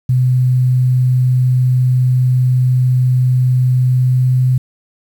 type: tone with pitch glide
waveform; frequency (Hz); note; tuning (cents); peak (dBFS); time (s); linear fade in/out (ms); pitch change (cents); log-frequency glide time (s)
sine; 126.8 to 127.76; B2 to C3; +46 to -41; -9; 0.09-4.58; 5; +13; 3.86-4.45
effects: 7-bit